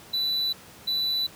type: tone pair in turn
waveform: triangle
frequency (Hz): 3973 / 3973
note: B7 / B7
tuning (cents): +10 / +10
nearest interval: unison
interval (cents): 0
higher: neither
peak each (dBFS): -22 / -22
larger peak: neither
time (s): 0.13-0.53 / 0.87-1.27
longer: neither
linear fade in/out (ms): 10
effects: pink hiss -48 dBFS RMS until 1.35 s + high-pass 80 Hz 12 dB/octave